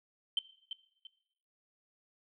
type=tone with echo; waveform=sine; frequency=3100 Hz; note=G7; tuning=20 cents flat; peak=-26 dBFS; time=0.37-0.39 s; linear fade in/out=2 ms; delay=340 ms; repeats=2; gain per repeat=-10 dB; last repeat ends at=1.07 s; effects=noise-tail reverb RT60 0.7 s tail -18 dB re dry + tanh soft clip ceiling -22 dBFS